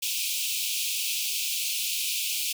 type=high-pass noise; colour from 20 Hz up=pink; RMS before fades=-29 dBFS; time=0.02-2.53 s; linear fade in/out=10 ms; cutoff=2400 Hz; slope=96 dB/octave; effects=none